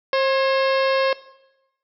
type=harmonic tone with a mistuned harmonic; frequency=534 Hz; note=C5; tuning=35 cents sharp; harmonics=1 / 2 / 3 / 4 / 5 / 6 / 7 / 8 / 9 / 10; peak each=-18 / -24 / -28 / -30 / -32 / -34 / -35 / -36 / -37 / -38 dBFS; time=0.13-1.13 s; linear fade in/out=2 ms; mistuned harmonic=3; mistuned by=+57 cents; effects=noise-tail reverb RT60 0.9 s tail -18 dB re dry